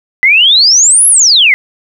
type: exponential two-way sweep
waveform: sine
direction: up then down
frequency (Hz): 1982 to 11310 to 1982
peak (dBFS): -3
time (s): 0.23-1.54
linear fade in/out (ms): 0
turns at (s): 1.08
effects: 7-bit